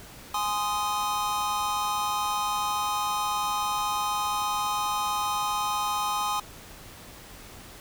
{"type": "chord", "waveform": "square", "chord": "Ab major", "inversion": "none", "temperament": "just", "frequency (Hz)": [830.6, 1038.3, 1245.9], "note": ["Ab5", "C6", "Eb6"], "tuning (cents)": [0, -14, 2], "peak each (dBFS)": -31, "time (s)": [0.34, 6.4], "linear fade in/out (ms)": 5, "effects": ["pink hiss -46 dBFS RMS until 7.8 s"]}